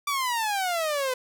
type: exponential sweep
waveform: sawtooth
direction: down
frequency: 1174.7 to 501 Hz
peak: -21 dBFS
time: 0.07-1.14 s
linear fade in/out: 5 ms
effects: none